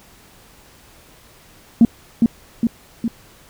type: tone with echo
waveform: sine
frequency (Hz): 230.8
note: A#3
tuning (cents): -17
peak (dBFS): -4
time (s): 1.81-1.85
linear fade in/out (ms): 2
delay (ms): 410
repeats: 3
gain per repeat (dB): -4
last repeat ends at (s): 3.08
effects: tanh soft clip ceiling -2 dBFS + pink hiss -48 dBFS RMS until 3.49 s